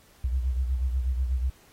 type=beating tone pair; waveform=sine; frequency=63.2 / 71.4 Hz; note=B1 / D2; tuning=+41 / -48 cents; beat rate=8.2 Hz; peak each=-24 / -33 dBFS; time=0.24-1.5 s; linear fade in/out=5 ms; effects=pink hiss -58 dBFS RMS until 1.72 s + AAC 48 kbps